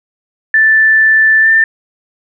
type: tone with pitch glide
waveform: sine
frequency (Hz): 1762 to 1787.6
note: A6 to A6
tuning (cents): +2 to +27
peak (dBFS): -5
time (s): 0.54-1.64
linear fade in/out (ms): 2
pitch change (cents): +25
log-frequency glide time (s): 1.41-1.49
effects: none